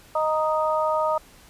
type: harmonic tone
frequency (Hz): 311.1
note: D#4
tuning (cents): 0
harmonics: 2 / 3 / 4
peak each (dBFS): -23 / -25 / -26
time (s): 0.15-1.18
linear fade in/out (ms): 5
effects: pink hiss -51 dBFS RMS until 1.49 s + resampled to 32000 Hz